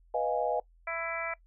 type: chord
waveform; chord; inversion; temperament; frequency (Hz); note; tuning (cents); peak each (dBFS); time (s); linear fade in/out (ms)
sine; F half-diminished seventh; second; equal; 493.9 / 622.3 / 698.5 / 830.6; Cb5 / Eb5 / F5 / Ab5; 0 / 0 / 0 / 0; -32 / -32 / -33 / -33; 0.14-0.6; 5
type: harmonic tone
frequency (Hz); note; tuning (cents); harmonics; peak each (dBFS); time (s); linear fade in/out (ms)
332.1; E4; +13; 2 / 3 / 4 / 5 / 6 / 7; -37 / -43 / -38 / -43 / -39 / -38; 0.87-1.34; 5
effects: noise-tail reverb RT60 0.1 s tail -21 dB re dry + added 42 Hz sine -58 dBFS peak until 1.46 s